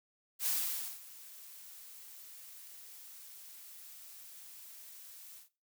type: noise with ADSR envelope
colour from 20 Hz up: blue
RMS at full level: -32 dBFS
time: 0.39-5.49 s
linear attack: 76 ms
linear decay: 520 ms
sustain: -20 dB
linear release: 120 ms
effects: noise-tail reverb RT60 0.3 s tail -17 dB re dry